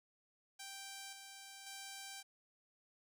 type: tone with tremolo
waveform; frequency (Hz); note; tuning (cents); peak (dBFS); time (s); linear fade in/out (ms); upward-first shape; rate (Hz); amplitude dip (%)
5% pulse; 784; G5; 0; -36; 0.59-2.23; 10; square; 0.93; 40
effects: none